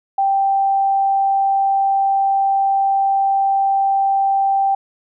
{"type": "tone", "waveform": "sine", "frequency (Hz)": 784, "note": "G5", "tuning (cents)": 0, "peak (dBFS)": -13, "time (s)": [0.18, 4.75], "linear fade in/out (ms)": 5, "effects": []}